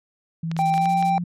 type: tone with pitch glide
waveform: sine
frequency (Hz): 164 to 174.76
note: E3 to F3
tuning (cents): -9 to +1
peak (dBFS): -24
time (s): 0.43-1.24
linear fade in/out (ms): 5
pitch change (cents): +110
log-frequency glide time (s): 0.73-0.9
type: clicks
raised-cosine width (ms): 0.2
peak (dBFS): -16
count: 6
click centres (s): 0.515 / 0.566 / 0.74 / 0.779 / 0.857 / 1.026
type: noise bursts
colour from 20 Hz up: violet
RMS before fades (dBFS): -31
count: 7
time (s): 0.57-1.102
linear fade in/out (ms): 10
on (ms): 58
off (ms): 21
type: tone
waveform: triangle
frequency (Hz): 784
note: G5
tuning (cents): 0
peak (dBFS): -16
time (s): 0.59-1.18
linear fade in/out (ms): 0
effects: low-pass 6000 Hz 12 dB/octave